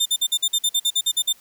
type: tone bursts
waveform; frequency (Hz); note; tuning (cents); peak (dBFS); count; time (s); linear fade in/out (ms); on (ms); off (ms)
sawtooth; 3600; A7; +39; -14; 13; 0-1.329; 10; 57; 49
effects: white hiss -53 dBFS RMS until 1.4 s